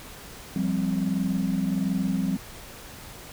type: chord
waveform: sine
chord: F suspended second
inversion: none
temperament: equal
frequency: 174.61 / 196 / 261.6 Hz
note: F3 / G3 / C4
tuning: 0 / 0 / 0 cents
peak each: -27 / -25 / -28 dBFS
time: 0.56-2.37 s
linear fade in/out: 2 ms
effects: tanh soft clip ceiling -16 dBFS + pink hiss -43 dBFS RMS until 3.32 s